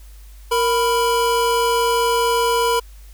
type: tone pair together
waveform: square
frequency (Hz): 466.2 / 990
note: A#4 / B5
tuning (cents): 0 / +4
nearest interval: octave + minor second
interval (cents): 1304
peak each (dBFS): -19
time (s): 0.51-2.8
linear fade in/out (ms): 10
effects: added 50 Hz sine -38 dBFS peak until 3.13 s + white hiss -52 dBFS RMS until 3.13 s